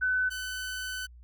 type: tone pair in turn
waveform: sine / sawtooth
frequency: 1508 / 1508 Hz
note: F#6 / F#6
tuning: +32 / +32 cents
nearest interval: unison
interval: 0 cents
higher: neither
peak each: -24 / -30 dBFS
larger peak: first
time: 0.01-0.3 / 0.3-1.07 s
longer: second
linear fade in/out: 20 ms
effects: added 60 Hz sine -48 dBFS peak until 1.23 s